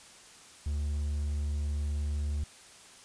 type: tone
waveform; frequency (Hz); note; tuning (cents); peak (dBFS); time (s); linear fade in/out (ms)
triangle; 73.42; D2; 0; -27; 0.66-2.44; 5
effects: white hiss -53 dBFS RMS until 3.04 s + resampled to 22050 Hz